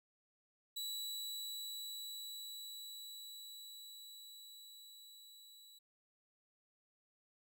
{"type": "tone with level ramp", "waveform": "sawtooth", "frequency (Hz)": 3932, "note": "B7", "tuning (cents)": -8, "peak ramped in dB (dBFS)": [-37, -55], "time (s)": [0.76, 5.79], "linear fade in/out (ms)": 10, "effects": []}